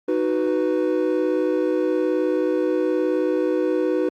triangle chord, B major, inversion first, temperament equal, 311.1 / 370 / 493.9 Hz, D#4 / F#4 / B4, 0 / 0 / 0 cents, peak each -21 dBFS, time 0.08-4.09 s, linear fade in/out 5 ms, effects Opus 24 kbps

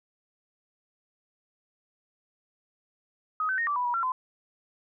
sine tone with pitch steps, 1259 / 1529 / 1854 / 1163 / 987 / 967 / 1362 / 1023 Hz, D#6 / G6 / A#6 / D6 / B5 / B5 / F6 / C6, +20 / -44 / -10 / -17 / -1 / -37 / -44 / -39 cents, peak -25 dBFS, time 3.4-4.12 s, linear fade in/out 2 ms, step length 90 ms, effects none

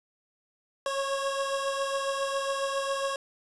25% pulse beating tone pair, 547 / 554.3 Hz, C#5 / C#5, -23 / 0 cents, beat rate 7.3 Hz, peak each -25 / -31 dBFS, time 0.86-3.16 s, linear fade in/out 2 ms, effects resampled to 24000 Hz + 8-bit

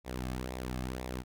sawtooth tone with flanger, 63.2 Hz, B1, 41 cents sharp, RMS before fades -38 dBFS, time 0.04-1.24 s, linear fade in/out 50 ms, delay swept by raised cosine 0.65 to 2.15 ms, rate 2 Hz, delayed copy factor -0.6, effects none

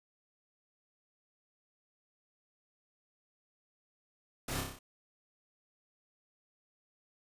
pink noise with echo, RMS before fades -38 dBFS, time 4.48-4.61 s, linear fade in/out 5 ms, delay 30 ms, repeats 6, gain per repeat -3 dB, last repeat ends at 4.79 s, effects resampled to 32000 Hz

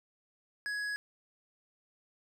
sine tone with hard clipping, 1673 Hz, G#6, 12 cents sharp, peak -35 dBFS, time 0.66-0.96 s, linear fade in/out 0 ms, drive 9 dB, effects none

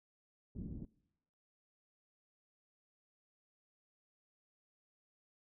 white low-pass noise, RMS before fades -45 dBFS, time 0.55-0.85 s, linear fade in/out 2 ms, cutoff 250 Hz, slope 24 dB/octave, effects noise-tail reverb RT60 0.9 s tail -24 dB re dry

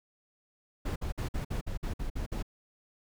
brown noise bursts, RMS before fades -33 dBFS, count 10, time 0.85-2.427 s, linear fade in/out 10 ms, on 110 ms, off 53 ms, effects none

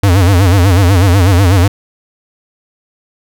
square tone with vibrato, 93.2 Hz, F#2, 13 cents sharp, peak -6 dBFS, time 0.03-1.68 s, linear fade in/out 5 ms, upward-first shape sine, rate 8.1 Hz, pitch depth 150 cents each way, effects none

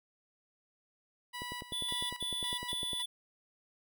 15% pulse tone with tremolo, 980 Hz, B5, 14 cents flat, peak -33 dBFS, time 1.33-3.03 s, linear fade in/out 20 ms, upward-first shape square, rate 1.8 Hz, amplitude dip 70%
click train, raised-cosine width 2 ms, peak -30 dBFS, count 16, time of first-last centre 1.42-2.932 s, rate 9.92 Hz
square tone bursts, 3465 Hz, A7, 27 cents flat, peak -35 dBFS, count 3, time 1.72-3.06 s, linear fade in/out 10 ms, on 380 ms, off 100 ms
effects none

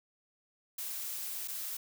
blue noise with dropouts, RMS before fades -39 dBFS, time 0.78-1.77 s, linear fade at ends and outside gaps 5 ms, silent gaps 1.476-1.481 s, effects none

